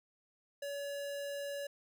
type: tone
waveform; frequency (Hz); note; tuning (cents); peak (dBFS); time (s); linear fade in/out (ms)
square; 567; C#5; +39; -39; 0.62-1.67; 5
effects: none